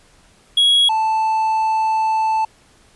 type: tone pair in turn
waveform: triangle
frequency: 3322 / 879.9 Hz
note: G#7 / A5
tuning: 0 / 0 cents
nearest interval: octave + major seventh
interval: 2300 cents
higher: first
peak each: -9 / -13 dBFS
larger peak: first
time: 0.57-0.89 / 0.89-2.45 s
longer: second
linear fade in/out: 5 ms
effects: pink hiss -52 dBFS RMS until 2.95 s + resampled to 24000 Hz